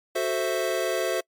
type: chord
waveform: square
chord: F# half-diminished seventh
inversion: none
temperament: equal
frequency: 370 / 440 / 523.3 / 659.3 Hz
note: F#4 / A4 / C5 / E5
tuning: 0 / 0 / 0 / 0 cents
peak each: -30 / -32 / -30 / -29 dBFS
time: 0.15-1.21 s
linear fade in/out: 10 ms
effects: noise-tail reverb RT60 0.1 s tail -26 dB re dry + MP3 96 kbps